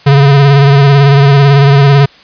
square tone with vibrato, 140 Hz, C#3, 18 cents sharp, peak -3 dBFS, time 0.06-2.06 s, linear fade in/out 10 ms, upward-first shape sine, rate 18 Hz, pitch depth 42 cents each way, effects white hiss -39 dBFS RMS until 2.23 s + resampled to 11025 Hz

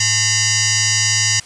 sine tone with frequency modulation, 106.4 Hz, G#2, 42 cents sharp, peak -13 dBFS, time 0-1.4 s, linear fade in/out 5 ms, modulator 966 Hz, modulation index 7.2, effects white hiss -41 dBFS RMS until 1.45 s + resampled to 22050 Hz

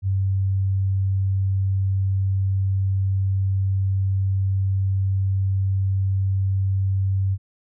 sine tone, 96.5 Hz, G2, 27 cents flat, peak -18 dBFS, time 0.02-7.38 s, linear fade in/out 50 ms, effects none

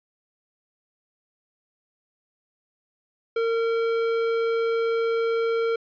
triangle tone with tanh clipping, 457.8 Hz, A#4, 31 cents flat, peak -23 dBFS, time 3.36-5.76 s, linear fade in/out 5 ms, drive 18 dB, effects resampled to 11025 Hz

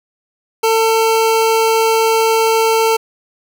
25% pulse tone, 448.1 Hz, A4, 32 cents sharp, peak -7 dBFS, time 0.63-2.97 s, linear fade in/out 10 ms, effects none

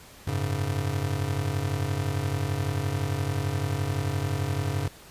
square chord, F# suspended second, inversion none, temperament just, 92.5 / 104.06 / 138.75 Hz, F#2 / G#2 / C#3, 0 / +4 / +2 cents, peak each -31 dBFS, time 0.27-4.88 s, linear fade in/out 5 ms, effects pink hiss -49 dBFS RMS until 5.1 s + resampled to 32000 Hz

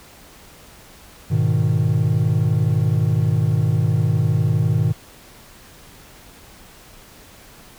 triangle chord, G# minor, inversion none, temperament equal, 103.83 / 123.47 / 155.56 Hz, G#2 / B2 / D#3, 0 / 0 / 0 cents, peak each -17 dBFS, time 1.3-4.93 s, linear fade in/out 20 ms, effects tanh soft clip ceiling -7 dBFS + pink hiss -45 dBFS RMS until 7.78 s

